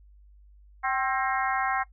harmonic tone with a mistuned harmonic, 266.6 Hz, C4, 33 cents sharp, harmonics 3 / 4 / 5 / 6 / 7 / 8, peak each -28 / -30 / -32 / -34 / -35 / -36 dBFS, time 0.83-1.84 s, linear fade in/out 20 ms, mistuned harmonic 3, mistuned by -55 cents, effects noise-tail reverb RT60 0.1 s tail -18 dB re dry + added 50 Hz sine -51 dBFS peak until 1.92 s

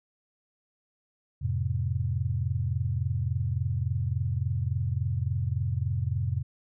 sine chord, F major, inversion none, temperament equal with one note detuned, 87.31 / 107.24 / 130.81 Hz, F2 / A2 / C3, 0 / -44 / 0 cents, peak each -30 dBFS, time 1.41-6.43 s, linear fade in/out 20 ms, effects none

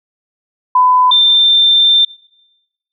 sine tone pair in turn, 1004 / 3578 Hz, B5 / A7, +28 / +28 cents, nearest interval octave + minor seventh, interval 2200 cents, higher second, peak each -6 dBFS, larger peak neither, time 0.75-1.11 / 1.11-2.05 s, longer second, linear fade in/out 5 ms, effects noise-tail reverb RT60 1.0 s tail -23 dB re dry

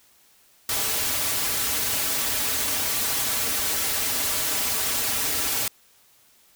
white noise with comb filter, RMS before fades -25 dBFS, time 0.69-5.68 s, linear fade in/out 2 ms, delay 5.6 ms, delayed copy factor -0.85, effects white hiss -58 dBFS RMS until 6.55 s

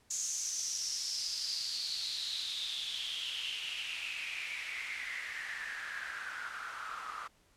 white noise with band-pass filter sweep, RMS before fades -39 dBFS, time 0.1-7.28 s, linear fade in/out 10 ms, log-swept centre 6700 to 1200 Hz, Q 6.8, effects pink hiss -68 dBFS RMS until 7.56 s + low-pass 11000 Hz 12 dB/octave

